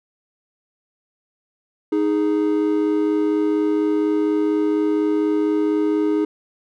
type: tone pair together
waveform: triangle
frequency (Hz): 311.1 / 415.3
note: D#4 / G#4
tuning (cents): 0 / 0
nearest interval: perfect fourth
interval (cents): 500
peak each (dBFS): -16 / -19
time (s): 1.92-6.25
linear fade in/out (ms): 5
effects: none